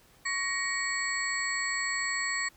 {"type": "tone cluster", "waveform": "sine", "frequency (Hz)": [1117, 1884, 2243, 4383, 7710], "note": ["C#6", "A#6", "C#7", "C#8", "B8"], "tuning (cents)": [13, 18, 20, -20, -43], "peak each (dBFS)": [-38, -31, -36, -38, -36], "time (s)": [0.25, 2.49], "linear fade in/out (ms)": 10, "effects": ["pink hiss -60 dBFS RMS until 2.56 s"]}